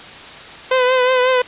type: tone with vibrato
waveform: sawtooth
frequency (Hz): 508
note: B4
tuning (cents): +49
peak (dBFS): -8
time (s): 0.71-1.42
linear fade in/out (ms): 5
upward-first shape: triangle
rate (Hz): 5.5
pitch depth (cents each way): 46
effects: white hiss -35 dBFS RMS until 1.47 s + resampled to 8000 Hz